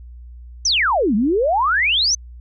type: exponential two-way sweep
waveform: sine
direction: down then up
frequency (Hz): 6310 to 196 to 6310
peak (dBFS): -14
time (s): 0.65-2.15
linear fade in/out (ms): 5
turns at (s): 1.15
effects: added 60 Hz sine -35 dBFS peak until 2.4 s